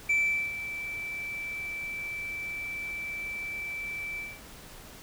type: tone with ADSR envelope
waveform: sine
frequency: 2326 Hz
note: D7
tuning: 17 cents flat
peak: -19 dBFS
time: 0.09-4.4 s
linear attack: 10 ms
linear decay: 410 ms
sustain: -14 dB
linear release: 220 ms
effects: tanh soft clip ceiling -21 dBFS + pink hiss -48 dBFS RMS until 5.02 s